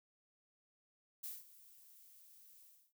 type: noise with ADSR envelope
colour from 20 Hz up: violet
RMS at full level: -44 dBFS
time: 1.23-2.93 s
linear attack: 12 ms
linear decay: 190 ms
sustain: -18 dB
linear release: 290 ms
effects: none